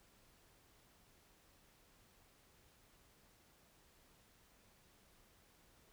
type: silence
effects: pink hiss -69 dBFS RMS until 5.92 s